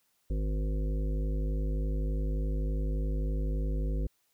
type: harmonic tone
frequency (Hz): 51.7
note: G#1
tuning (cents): -7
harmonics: 1 / 3 / 5 / 7 / 9 / 10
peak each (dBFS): -28 / -38 / -42 / -45 / -47 / -48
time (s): 0.3-4.07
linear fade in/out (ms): 5
effects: white hiss -73 dBFS RMS until 4.33 s